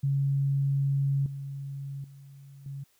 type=tone with level steps; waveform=sine; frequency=138.59 Hz; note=C#3; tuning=in tune; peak=-23 / -34 / -46 / -35 dBFS; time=0.03-2.84 s; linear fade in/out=10 ms; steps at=1.26 / 2.04 / 2.66 s; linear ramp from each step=2 ms; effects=white hiss -67 dBFS RMS until 2.99 s